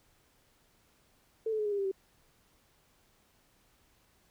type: tone with pitch steps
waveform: sine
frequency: 444.8 / 434.1 / 423.7 / 413.6 / 403.7 / 394 / 384.5 Hz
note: A4 / A4 / G#4 / G#4 / G#4 / G4 / G4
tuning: +19 / -23 / +35 / -7 / -49 / +9 / -33 cents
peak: -29 dBFS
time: 1.46-1.915 s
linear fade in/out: 5 ms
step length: 65 ms
effects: pink hiss -68 dBFS RMS until 4.3 s